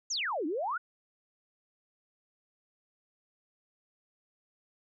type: exponential two-way sweep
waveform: sine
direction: down then up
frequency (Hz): 7050 to 281.6 to 1529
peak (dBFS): -30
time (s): 0.1-0.78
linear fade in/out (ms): 10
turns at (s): 0.46
effects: none